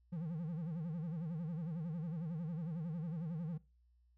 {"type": "tone with vibrato", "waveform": "triangle", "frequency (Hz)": 164.2, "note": "E3", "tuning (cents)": -6, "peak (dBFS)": -36, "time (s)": [0.12, 3.58], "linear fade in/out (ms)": 10, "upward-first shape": "sine", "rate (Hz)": 11, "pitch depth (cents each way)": 150, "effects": ["noise-tail reverb RT60 0.3 s tail -21 dB re dry", "added 60 Hz sine -67 dBFS peak until 4.17 s"]}